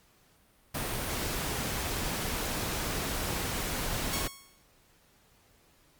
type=noise; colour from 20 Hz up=pink; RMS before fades=-33 dBFS; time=0.74-4.28 s; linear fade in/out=10 ms
type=tone with exponential decay; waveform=5% pulse; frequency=1100 Hz; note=C#6; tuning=14 cents flat; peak=-19 dBFS; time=4.13-4.64 s; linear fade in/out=2 ms; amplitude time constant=110 ms
effects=pink hiss -64 dBFS RMS until 5.99 s + Opus 48 kbps